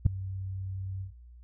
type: tone with ADSR envelope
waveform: sine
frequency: 95.4 Hz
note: G2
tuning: 47 cents flat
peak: -12 dBFS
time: 0.05-1.13 s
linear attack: 13 ms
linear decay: 4 ms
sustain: -21 dB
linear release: 120 ms
effects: added 60 Hz sine -48 dBFS peak until 1.43 s